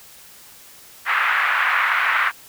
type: band-pass noise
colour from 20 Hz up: pink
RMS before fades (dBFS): -19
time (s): 1.05-2.32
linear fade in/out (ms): 50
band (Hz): 1200 to 2100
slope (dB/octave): 24
effects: white hiss -45 dBFS RMS until 2.48 s